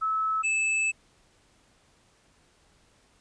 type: tone pair in turn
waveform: sine / square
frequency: 1300 / 2620 Hz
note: E6 / E7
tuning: -24 / -11 cents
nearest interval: octave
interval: 1213 cents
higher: second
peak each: -24 dBFS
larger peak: neither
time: 0.01-0.43 / 0.43-0.92 s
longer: second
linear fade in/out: 20 ms
effects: pink hiss -63 dBFS RMS until 3.2 s + resampled to 22050 Hz